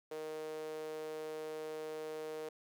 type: tone with high-pass filter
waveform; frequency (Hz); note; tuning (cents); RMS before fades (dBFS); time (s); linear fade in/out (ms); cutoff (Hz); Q
sawtooth; 155.56; D#3; 0; -43; 0.11-2.49; 5; 470; 4.9
effects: none